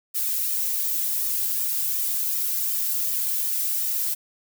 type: noise with flanger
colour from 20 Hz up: violet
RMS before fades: -25 dBFS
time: 0.14-4.15 s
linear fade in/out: 20 ms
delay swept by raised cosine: 1.6 to 2.52 ms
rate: 2.7 Hz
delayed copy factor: +0.85
effects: none